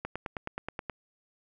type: click train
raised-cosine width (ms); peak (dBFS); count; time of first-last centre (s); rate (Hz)
0.5; -19; 9; 0.05-0.897; 9.44
effects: none